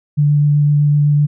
sine tone with vibrato, 146.7 Hz, D3, 2 cents flat, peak -9 dBFS, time 0.17-1.27 s, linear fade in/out 20 ms, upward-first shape sine, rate 7.9 Hz, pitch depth 10 cents each way, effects none

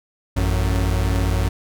45% pulse tone pair together, 55 / 92.5 Hz, A1 / F#2, 0 / 0 cents, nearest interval major sixth, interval 900 cents, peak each -20 dBFS, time 0.36-1.49 s, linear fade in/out 10 ms, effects none

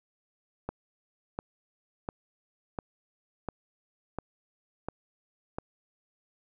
click train, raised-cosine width 1 ms, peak -19 dBFS, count 8, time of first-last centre 0.69-5.585 s, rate 1.43 Hz, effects none

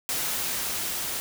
white noise with level ramp, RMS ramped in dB -28 to -31 dBFS, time 0.09-1.2 s, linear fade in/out 0 ms, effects none

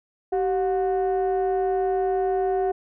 sine tone pair together, 384.1 / 725 Hz, G4 / F#5, -35 / -35 cents, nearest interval major seventh, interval 1100 cents, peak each -20 / -23 dBFS, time 0.32-2.72 s, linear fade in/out 10 ms, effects tanh soft clip ceiling -17 dBFS

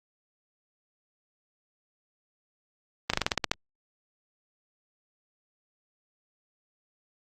slowing click train, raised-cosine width 0.2 ms, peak -6 dBFS, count 9, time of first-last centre 3.1-3.515 s, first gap 35 ms, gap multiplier 1.11, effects Opus 32 kbps

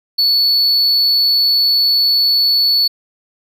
triangle tone, 4435 Hz, C#8, in tune, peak -9 dBFS, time 0.18-2.88 s, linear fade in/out 10 ms, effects none

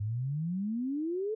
sine exponential sweep, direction up, 100 to 447.6 Hz, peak -30 dBFS, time 0-1.35 s, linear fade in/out 10 ms, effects none

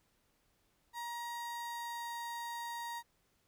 35% pulse tone with pitch glide, 946 to 940.6 Hz, A#5 to A#5, +25 to +15 cents, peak -38 dBFS, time 0.93-3.03 s, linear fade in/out 50 ms, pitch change -10 cents, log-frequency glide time 1.28-2.14 s, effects pink hiss -75 dBFS RMS until 3.47 s

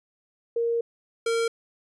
sine / square tone pair in turn, 466.2 / 459.8 Hz, A#4 / A#4, 0 / -24 cents, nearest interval unison, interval 24 cents, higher first, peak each -22 / -23 dBFS, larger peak first, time 0.56-0.81 / 1.26-1.48 s, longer first, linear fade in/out 5 ms, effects resampled to 24000 Hz

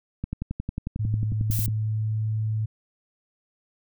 click train, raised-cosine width 5 ms, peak -16 dBFS, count 17, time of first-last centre 0.24-1.681 s, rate 11.1 Hz
sine tone with pitch glide, 107.8 to 108.99 Hz, A2 to A2, -35 to -16 cents, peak -23 dBFS, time 0.99-2.66 s, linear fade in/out 10 ms, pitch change +19 cents, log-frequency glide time 1.32-2.27 s
violet noise, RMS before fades -30 dBFS, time 1.51-1.66 s, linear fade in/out 0 ms
effects none

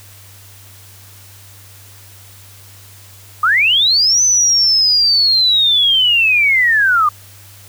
sine linear two-way sweep, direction up then down, 1174.7 to 6120 to 1174.7 Hz, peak -9 dBFS, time 3.43-7.09 s, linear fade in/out 5 ms, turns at 4.23 s, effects added 98 Hz sine -41 dBFS peak until 7.68 s + white hiss -42 dBFS RMS until 7.68 s

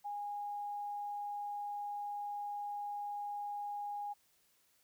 sine tone, 821 Hz, G#5, 20 cents flat, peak -38 dBFS, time 0.04-4.14 s, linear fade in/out 20 ms, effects white hiss -72 dBFS RMS until 4.83 s

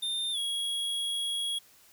square tone with pitch glide, 3616 to 3316 Hz, A7 to G#7, +47 to -3 cents, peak -30 dBFS, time 0.02-1.59 s, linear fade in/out 10 ms, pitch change -150 cents, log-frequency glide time 0.32-0.38 s, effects white hiss -59 dBFS RMS until 1.92 s

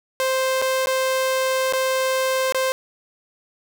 sawtooth tone with dropouts, 523.3 Hz, C5, in tune, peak -15 dBFS, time 0.2-2.72 s, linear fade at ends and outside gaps 0 ms, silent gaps 0.617-0.622 / 0.859-0.871 / 1.725-1.735 / 2.523-2.546 s, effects none

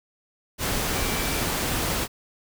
sine tone in noise, 2326 Hz, D7, 17 cents flat, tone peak -37 dBFS, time 0.92-1.46 s, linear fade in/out 50 ms, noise pink, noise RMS -26 dBFS, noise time 0.58-2.08 s, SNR -14 dB, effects none

